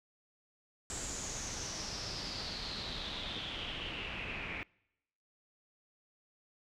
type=noise with low-pass filter sweep; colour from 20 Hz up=pink; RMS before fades=-41 dBFS; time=0.9-4.63 s; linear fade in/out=0 ms; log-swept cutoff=7600 to 2300 Hz; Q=6; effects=noise-tail reverb RT60 0.9 s tail -26 dB re dry